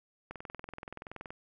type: click train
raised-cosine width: 0.5 ms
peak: -27 dBFS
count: 22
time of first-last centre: 0.31-1.305 s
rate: 21.1 Hz
effects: none